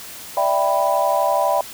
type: chord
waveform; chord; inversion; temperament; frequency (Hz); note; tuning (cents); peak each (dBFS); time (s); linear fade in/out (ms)
sine; E minor seventh; third; equal; 587.3 / 659.3 / 784 / 987.8; D5 / E5 / G5 / B5; 0 / 0 / 0 / 0; -21; 0.37-1.61; 2
effects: white hiss -36 dBFS RMS until 1.73 s